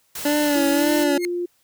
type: noise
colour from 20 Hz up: white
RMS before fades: -31 dBFS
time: 0.15-1.04 s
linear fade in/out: 5 ms
type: tone with vibrato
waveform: 25% pulse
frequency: 289 Hz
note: D4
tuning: 28 cents flat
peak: -14 dBFS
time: 0.25-1.18 s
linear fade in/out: 5 ms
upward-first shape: sine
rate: 1.8 Hz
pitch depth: 53 cents each way
type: tone with pitch glide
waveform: sine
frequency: 329.6 to 351.2 Hz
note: E4 to F4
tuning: 0 to +10 cents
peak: -22 dBFS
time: 0.55-1.46 s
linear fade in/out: 10 ms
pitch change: +110 cents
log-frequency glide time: 0.85-1.09 s
type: tone with exponential growth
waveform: sawtooth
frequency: 2138 Hz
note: C7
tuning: 37 cents sharp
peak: -18 dBFS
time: 1.16-1.25 s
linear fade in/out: 0 ms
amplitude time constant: 19 ms
effects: white hiss -63 dBFS RMS until 1.63 s